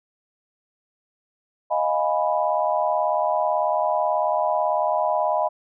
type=chord; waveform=sine; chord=F half-diminished seventh; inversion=third; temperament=equal with one note detuned; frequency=622.3 / 700.5 / 830.6 / 987.8 Hz; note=Eb5 / F5 / Ab5 / Cb6; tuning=0 / +5 / 0 / 0 cents; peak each=-23 / -25 / -26 / -25 dBFS; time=1.7-5.49 s; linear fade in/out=20 ms; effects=none